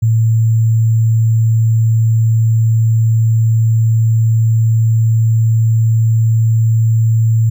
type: tone with sample-and-hold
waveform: sine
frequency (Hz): 112.5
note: A2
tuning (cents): +39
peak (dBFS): -8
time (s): 0.02-7.5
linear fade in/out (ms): 10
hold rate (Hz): 7350
effects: none